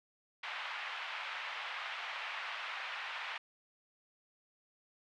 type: band-pass noise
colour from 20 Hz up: white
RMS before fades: -42 dBFS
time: 0.43-3.38 s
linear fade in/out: 5 ms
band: 770 to 2900 Hz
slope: 24 dB/octave
effects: none